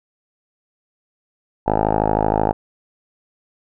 5% pulse tone with low-pass filter, 53 Hz, G#1, 36 cents sharp, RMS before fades -18 dBFS, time 1.66-2.53 s, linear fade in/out 20 ms, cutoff 870 Hz, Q 6.9, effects none

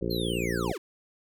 harmonic tone, 58.27 Hz, A#1, in tune, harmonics 1 / 2 / 3 / 4 / 5 / 6 / 7 / 8 / 9, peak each -37 / -37 / -34 / -38 / -37 / -34 / -34 / -38 / -39 dBFS, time 0.01-0.73 s, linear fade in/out 10 ms
square linear sweep, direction down, 4300 to 293.7 Hz, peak -34 dBFS, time 0.1-0.78 s, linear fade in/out 10 ms
effects none

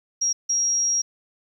sine tone bursts at uneven times, 5640 Hz, F8, 16 cents sharp, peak -19 dBFS, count 2, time 0.21-0.33 / 0.49-1.02 s, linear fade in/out 10 ms, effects 9-bit

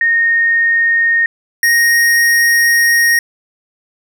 sine / square tone pair in turn, 1848 / 1866.2 Hz, A#6 / A#6, -16 / +1 cents, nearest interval unison, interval 17 cents, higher second, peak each -9 dBFS, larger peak neither, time 0.01-1.26 / 1.63-3.19 s, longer second, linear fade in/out 2 ms, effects none

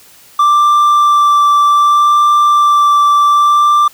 triangle tone with vibrato, 1174.7 Hz, D6, in tune, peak -4 dBFS, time 0.39-3.88 s, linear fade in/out 5 ms, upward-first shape sine, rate 0.65 Hz, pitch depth 10 cents each way, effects white hiss -42 dBFS RMS until 3.93 s

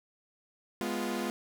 sawtooth chord, F diminished, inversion first, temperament equal, 207.7 / 246.9 / 349.2 Hz, Ab3 / Cb4 / F4, 0 / 0 / 0 cents, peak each -32 dBFS, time 0.81-1.3 s, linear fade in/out 0 ms, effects none

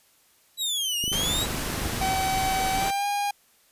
sawtooth exponential two-way sweep, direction down then up, 3951 to 2800 to 3951 Hz, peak -22 dBFS, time 0.57-1.47 s, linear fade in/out 50 ms, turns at 0.99 s
click train, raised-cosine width 3 ms, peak -22 dBFS, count 29, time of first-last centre 1.04-2.129 s, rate 25.7 Hz
pink noise, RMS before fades -30 dBFS, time 1.12-2.91 s, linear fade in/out 10 ms
45% pulse tone with pitch glide, 763 to 813.1 Hz, G5 to G#5, -47 to -37 cents, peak -24 dBFS, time 2.01-3.31 s, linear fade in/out 5 ms, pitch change +110 cents, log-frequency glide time 2.72-3.06 s
effects white hiss -61 dBFS RMS until 3.71 s + resampled to 32000 Hz

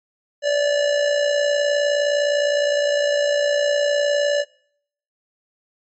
square tone with amplitude modulation, 580 Hz, D5, 22 cents flat, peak -15 dBFS, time 0.42-4.45 s, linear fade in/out 50 ms, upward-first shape sine, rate 59.6 Hz, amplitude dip 50%, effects noise-tail reverb RT60 0.7 s tail -26 dB re dry + MP3 32 kbps

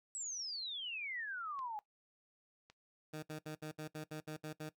sine exponential sweep, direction down, 7960 to 819 Hz, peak -40 dBFS, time 0.15-1.79 s, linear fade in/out 0 ms
clicks, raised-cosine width 0.2 ms, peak -40 dBFS, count 3, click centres 1.591 / 2.7 / 3.316 s
15% pulse tone bursts, 154.3 Hz, D#3, 14 cents flat, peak -36 dBFS, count 10, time 3.13-4.695 s, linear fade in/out 10 ms, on 98 ms, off 65 ms
effects noise-tail reverb RT60 0.1 s tail -18 dB re dry

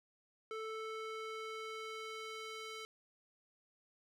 square tone with band-pass filter sweep, 440 Hz, A4, in tune, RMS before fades -45 dBFS, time 0.51-2.85 s, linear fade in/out 0 ms, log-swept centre 1200 to 3100 Hz, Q 0.73, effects none

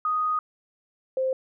sine tone pair in turn, 1244.5 / 523.2 Hz, D#6 / C5, 0 / 0 cents, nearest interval octave + minor third, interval 1500 cents, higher first, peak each -22 dBFS, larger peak neither, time 0.05-0.39 / 1.17-1.33 s, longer first, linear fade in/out 2 ms, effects none

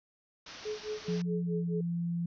white low-pass noise, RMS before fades -48 dBFS, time 0.46-1.22 s, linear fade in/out 5 ms, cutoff 6000 Hz, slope 96 dB/octave
sine tone with tremolo, 426.5 Hz, G#4, 46 cents sharp, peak -32 dBFS, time 0.65-1.81 s, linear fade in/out 5 ms, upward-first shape sine, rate 4.7 Hz, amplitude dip 100%
sine tone with pitch glide, 174.61 to 170.92 Hz, F3 to F3, 0 to -37 cents, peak -30 dBFS, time 1.08-2.26 s, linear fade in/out 5 ms, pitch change -37 cents, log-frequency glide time 1.36-1.56 s
effects none

